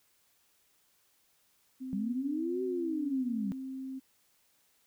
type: tone with pitch glide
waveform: sine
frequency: 259.8 to 264.2 Hz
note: C4 to C4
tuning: -12 to +17 cents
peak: -37 dBFS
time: 1.8-4 s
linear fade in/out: 20 ms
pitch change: +29 cents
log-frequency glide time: 2.64-2.75 s
type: linear two-way sweep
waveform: sine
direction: up then down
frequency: 189.4 to 381.2 to 189.4 Hz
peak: -31 dBFS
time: 1.93-3.52 s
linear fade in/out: 0 ms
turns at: 2.63 s
effects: white hiss -70 dBFS RMS until 4.86 s